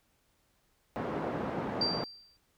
pink band-pass noise, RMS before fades -35 dBFS, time 0.96-2.04 s, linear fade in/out 0 ms, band 180 to 1000 Hz, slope 12 dB/octave
sine tone with exponential decay, 4700 Hz, D8, 1 cent sharp, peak -25 dBFS, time 1.81-2.37 s, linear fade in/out 5 ms, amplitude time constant 120 ms
effects pink hiss -72 dBFS RMS until 2.57 s

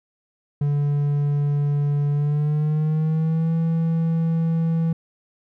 triangle tone with pitch glide, 144.6 to 164.19 Hz, D3 to E3, -27 to -7 cents, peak -16 dBFS, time 0.61-4.93 s, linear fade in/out 5 ms, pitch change +220 cents, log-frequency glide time 2.11-3.53 s, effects none

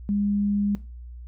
sine tone, 203.6 Hz, G#3, 34 cents flat, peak -21 dBFS, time 0.09-0.75 s, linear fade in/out 0 ms, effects noise-tail reverb RT60 0.3 s tail -18 dB re dry + added 60 Hz sine -37 dBFS peak until 1.27 s

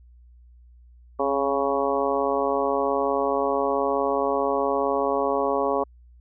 harmonic tone with a mistuned harmonic, 138.9 Hz, C#3, 4 cents sharp, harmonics 2 / 3 / 4 / 5 / 6 / 7 / 8, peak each -31 / -26 / -26 / -29 / -31 / -31 / -29 dBFS, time 1.19-5.84 s, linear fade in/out 10 ms, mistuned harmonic 2, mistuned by -29 cents, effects added 60 Hz sine -48 dBFS peak until 6.2 s

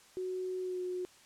sine tone with pitch glide, 370 to 363.4 Hz, F#4 to F#4, 0 to -31 cents, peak -34 dBFS, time 0.17-1.05 s, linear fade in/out 0 ms, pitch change -31 cents, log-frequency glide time 0.6-0.81 s, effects white hiss -60 dBFS RMS until 1.25 s + low-pass 9000 Hz 12 dB/octave

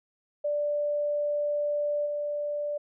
sine tone with level steps, 587.3 Hz, D5, in tune, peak -25 / -28 dBFS, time 0.44-2.78 s, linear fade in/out 10 ms, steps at 2.05 s, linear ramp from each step 20 ms, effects none

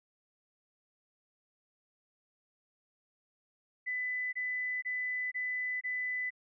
sine tone bursts, 2000 Hz, B6, 21 cents sharp, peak -32 dBFS, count 5, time 3.86-6.306 s, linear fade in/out 20 ms, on 470 ms, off 24 ms, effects none

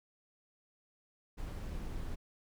brown noise, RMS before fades -40 dBFS, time 1.37-2.16 s, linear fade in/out 20 ms, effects none

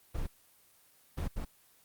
brown noise bursts at uneven times, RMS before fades -34 dBFS, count 3, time 0.14-0.27 / 1.17-1.28 / 1.36-1.45 s, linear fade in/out 10 ms, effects white hiss -64 dBFS RMS until 1.84 s + Opus 24 kbps

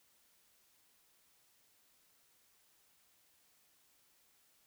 silence, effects white hiss -71 dBFS RMS until 4.66 s

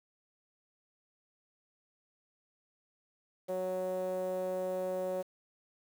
sawtooth tone with band-pass filter, 184.9 Hz, F#3, 1 cent flat, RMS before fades -35 dBFS, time 3.48-5.23 s, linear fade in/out 20 ms, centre 530 Hz, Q 5, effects 9-bit

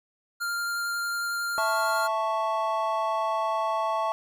square tone with vibrato, 1396.9 Hz, F6, in tune, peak -28 dBFS, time 0.4-2.08 s, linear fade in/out 20 ms, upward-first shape triangle, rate 11 Hz, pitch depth 9 cents each way
triangle chord, A major, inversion second, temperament equal, 659.3 / 880 / 1108.7 Hz, E5 / A5 / C#6, 0 / 0 / 0 cents, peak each -27 / -27 / -27 dBFS, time 1.58-4.12 s, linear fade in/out 0 ms
effects none

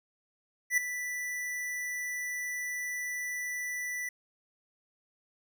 square tone with ADSR envelope, 1975.5 Hz, B6, in tune, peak -22 dBFS, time 0.7-4.09 s, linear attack 76 ms, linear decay 5 ms, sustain -12 dB, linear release 4 ms, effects none

